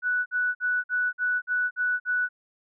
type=tone bursts; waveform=sine; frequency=1480 Hz; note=F#6; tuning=in tune; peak=-22 dBFS; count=8; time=0.02-2.29 s; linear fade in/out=50 ms; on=240 ms; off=50 ms; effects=none